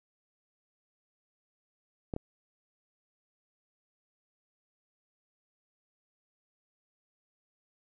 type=clicks; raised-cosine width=2 ms; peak=-21 dBFS; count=2; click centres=2.138 / 2.164 s; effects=none